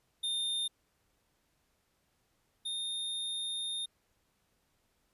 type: tone pair in turn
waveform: square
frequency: 3632 / 3657 Hz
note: A#7 / A#7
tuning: -46 / -34 cents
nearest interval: unison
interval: 12 cents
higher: second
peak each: -32 / -35 dBFS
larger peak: first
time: 0.23-0.68 / 2.65-3.86 s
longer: second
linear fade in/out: 10 ms
effects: pink hiss -75 dBFS RMS until 5.13 s + resampled to 32000 Hz